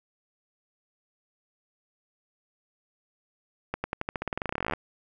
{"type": "accelerating click train", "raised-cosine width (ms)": 0.5, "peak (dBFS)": -14, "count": 25, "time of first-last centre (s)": [3.74, 4.736], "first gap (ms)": 100, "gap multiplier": 0.91, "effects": []}